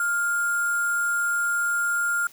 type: tone with sample-and-hold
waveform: sine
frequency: 1403 Hz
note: F6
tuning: 8 cents sharp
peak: -21 dBFS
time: 0-2.27 s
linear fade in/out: 2 ms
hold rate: 8820 Hz
effects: white hiss -51 dBFS RMS until 2.32 s